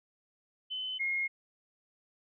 sine tone pair in turn, 3038 / 2148 Hz, F#7 / C7, +45 / +45 cents, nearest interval tritone, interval 600 cents, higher first, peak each -34 / -29 dBFS, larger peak second, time 0.7-0.99 / 0.99-1.28 s, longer neither, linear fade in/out 20 ms, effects none

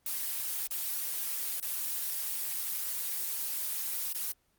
blue noise with dropouts, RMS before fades -34 dBFS, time 0.06-4.32 s, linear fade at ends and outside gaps 2 ms, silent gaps 0.671-0.708 / 1.6-1.626 / 4.127-4.147 s, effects pink hiss -72 dBFS RMS until 4.58 s + Opus 24 kbps

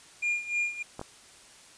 triangle tone with tremolo, 2413 Hz, D7, 46 cents sharp, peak -23 dBFS, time 0.22-0.83 s, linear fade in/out 10 ms, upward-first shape sine, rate 3.3 Hz, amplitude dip 80%
clicks, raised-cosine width 1 ms, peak -23 dBFS, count 2, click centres 0.994 / 1.014 s
effects white hiss -53 dBFS RMS until 1.77 s + resampled to 22050 Hz

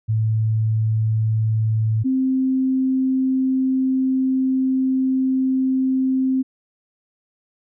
sine tone pair in turn, 110.1 / 261.9 Hz, A2 / C4, +2 / +2 cents, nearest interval octave + minor third, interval 1500 cents, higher second, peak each -16 dBFS, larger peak neither, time 0.08-2.04 / 2.04-6.43 s, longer second, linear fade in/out 20 ms, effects none

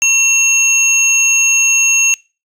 sine tone pair together, 2719 / 6493 Hz, F7 / G#8, -47 / -40 cents, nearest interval octave + minor third, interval 1507 cents, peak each -10 dBFS, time 0.02-2.14 s, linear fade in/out 0 ms, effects noise-tail reverb RT60 0.3 s tail -23 dB re dry + tanh soft clip ceiling -4 dBFS

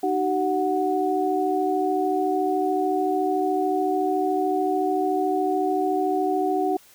sine tone cluster, 307.1 / 380.8 / 737 Hz, D#4 / F#4 / F#5, -23 / +50 / -7 cents, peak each -26 / -24 / -24 dBFS, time 0.03-6.77 s, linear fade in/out 5 ms, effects white hiss -53 dBFS RMS until 6.94 s

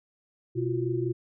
sine tone cluster, 125.1 / 339.6 / 364.6 Hz, B2 / F4 / F#4, +23 / -48 / -25 cents, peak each -30 dBFS, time 0.55-1.13 s, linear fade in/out 20 ms, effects none

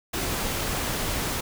pink noise, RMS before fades -28 dBFS, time 0.13-1.41 s, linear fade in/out 10 ms, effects none

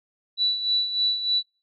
sine tone with tremolo, 3951 Hz, B7, in tune, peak -18 dBFS, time 0.37-1.43 s, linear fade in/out 50 ms, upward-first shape sine, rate 3.3 Hz, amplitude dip 65%, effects noise-tail reverb RT60 0.3 s tail -23 dB re dry

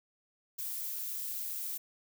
violet noise, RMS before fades -38 dBFS, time 0.58-1.78 s, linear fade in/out 10 ms, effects none

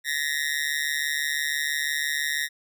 sawtooth tone with amplitude modulation, 1864.7 Hz, A#6, in tune, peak -17 dBFS, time 0.04-2.49 s, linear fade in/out 50 ms, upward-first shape sine, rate 146 Hz, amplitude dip 100%, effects none

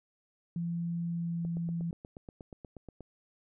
sine tone with pitch glide, 170.1 to 168.63 Hz, F3 to E3, -45 to +40 cents, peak -31 dBFS, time 0.56-1.91 s, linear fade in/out 2 ms, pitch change -15 cents, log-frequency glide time 1.05-1.49 s
click train, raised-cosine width 2 ms, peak -32 dBFS, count 14, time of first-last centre 1.45-3.007 s, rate 8.35 Hz
effects none

